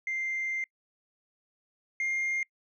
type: tone pair in turn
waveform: sine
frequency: 2093 / 2117 Hz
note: C7 / C7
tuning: 0 / +20 cents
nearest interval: unison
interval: 20 cents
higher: second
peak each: -28 / -25 dBFS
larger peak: second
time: 0.07-0.64 / 2-2.43 s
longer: first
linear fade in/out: 2 ms
effects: noise-tail reverb RT60 0.1 s tail -26 dB re dry + tanh soft clip ceiling -26 dBFS